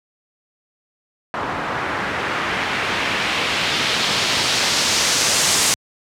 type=noise with low-pass filter sweep; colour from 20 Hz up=white; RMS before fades=-20 dBFS; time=1.34-5.74 s; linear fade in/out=0 ms; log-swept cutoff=1200 to 7900 Hz; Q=1.2; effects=high-pass 80 Hz 12 dB/octave